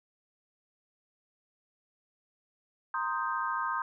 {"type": "chord", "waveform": "sine", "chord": "C minor seventh", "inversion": "third", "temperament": "equal", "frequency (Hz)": [932.3, 1046.5, 1244.5, 1568], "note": ["Bb5", "C6", "Eb6", "G6"], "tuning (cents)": [0, 0, 0, 0], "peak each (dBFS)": [-36, -34, -34, -36], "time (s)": [2.94, 3.82], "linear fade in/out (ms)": 2, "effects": []}